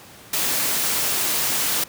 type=noise; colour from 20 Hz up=white; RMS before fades=-22 dBFS; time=0.33-1.84 s; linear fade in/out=5 ms; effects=pink hiss -44 dBFS RMS until 1.88 s + high-pass 100 Hz 12 dB/octave